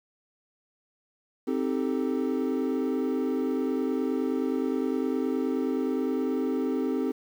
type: chord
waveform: triangle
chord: A half-diminished seventh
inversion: first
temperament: equal with one note detuned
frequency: 261.6 / 311.1 / 392 / 441.8 Hz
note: C4 / Eb4 / G4 / A4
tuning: 0 / 0 / 0 / +7 cents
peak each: -26 / -30 / -30 / -31 dBFS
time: 1.47-7.12 s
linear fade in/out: 10 ms
effects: 9-bit